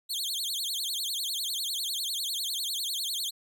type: tone with vibrato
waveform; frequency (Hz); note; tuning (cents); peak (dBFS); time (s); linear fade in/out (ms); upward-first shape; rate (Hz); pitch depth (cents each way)
sawtooth; 3729; A#7; 0; -27; 0.09-3.31; 20; sine; 10; 300
effects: none